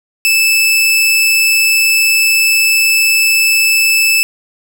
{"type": "tone", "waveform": "sawtooth", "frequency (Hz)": 2627, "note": "E7", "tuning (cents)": -7, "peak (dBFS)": -5, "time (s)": [0.25, 4.23], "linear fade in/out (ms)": 0, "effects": []}